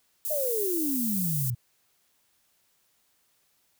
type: high-pass noise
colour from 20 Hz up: white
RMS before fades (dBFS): -31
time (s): 0.25-1.5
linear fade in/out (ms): 0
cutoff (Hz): 12000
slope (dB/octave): 12
type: exponential sweep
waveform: sine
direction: down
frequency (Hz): 631 to 116.54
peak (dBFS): -27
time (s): 0.3-1.55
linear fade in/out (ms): 10
effects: white hiss -69 dBFS RMS until 3.79 s